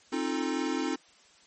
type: chord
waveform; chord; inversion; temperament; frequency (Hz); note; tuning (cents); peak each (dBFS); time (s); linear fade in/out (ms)
square; F dominant seventh; second; equal with one note detuned; 266.7 / 311.1 / 349.2 / 440; C4 / Eb4 / F4 / A4; +33 / 0 / 0 / 0; -33 / -33 / -36 / -39; 0.12-0.96; 10
effects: white hiss -59 dBFS RMS until 1.46 s + MP3 32 kbps